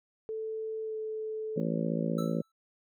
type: tone with pitch glide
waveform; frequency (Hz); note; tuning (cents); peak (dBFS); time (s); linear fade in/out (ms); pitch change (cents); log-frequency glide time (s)
sine; 440 to 435.7; A4 to A4; 0 to -17; -33; 0.29-1.6; 0; -17; 0.83-0.96
type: harmonic tone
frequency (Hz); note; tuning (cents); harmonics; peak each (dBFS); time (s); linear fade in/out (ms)
55.7; A1; +22; 3 / 4 / 5 / 6 / 7 / 8 / 9 / 10; -32 / -33 / -38 / -40 / -41 / -43 / -38 / -39; 1.56-2.42; 10
type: tone with exponential decay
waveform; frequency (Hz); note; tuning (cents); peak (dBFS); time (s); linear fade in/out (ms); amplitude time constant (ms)
square; 1318.5; E6; 0; -38; 2.18-2.52; 5; 72
effects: none